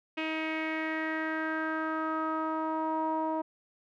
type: tone with low-pass filter sweep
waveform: sawtooth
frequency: 316.8 Hz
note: D#4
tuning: 31 cents sharp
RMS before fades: -32 dBFS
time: 0.17-3.42 s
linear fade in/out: 10 ms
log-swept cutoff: 2600 to 850 Hz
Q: 4.8
effects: none